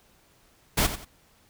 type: noise with echo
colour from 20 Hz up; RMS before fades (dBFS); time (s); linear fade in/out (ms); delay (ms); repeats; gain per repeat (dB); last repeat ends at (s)
pink; -22; 0.77-0.87; 10; 90; 2; -11; 1.05
effects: pink hiss -61 dBFS RMS until 1.49 s